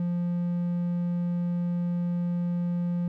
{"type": "tone", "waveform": "triangle", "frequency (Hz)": 174.61, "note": "F3", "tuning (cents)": 0, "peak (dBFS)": -23, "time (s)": [0, 3.08], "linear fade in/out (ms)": 2, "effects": []}